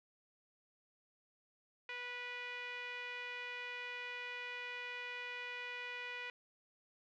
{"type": "tone with low-pass filter", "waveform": "5% pulse", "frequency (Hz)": 490.5, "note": "B4", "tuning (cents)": -12, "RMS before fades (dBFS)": -45, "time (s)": [1.89, 6.3], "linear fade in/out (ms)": 2, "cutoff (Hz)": 2300, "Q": 3, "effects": []}